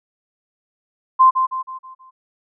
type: tone with echo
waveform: sine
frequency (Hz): 1042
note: C6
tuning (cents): -7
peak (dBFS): -7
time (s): 1.19-1.31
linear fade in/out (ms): 20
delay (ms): 160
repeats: 5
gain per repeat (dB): -7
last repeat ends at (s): 2.11
effects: none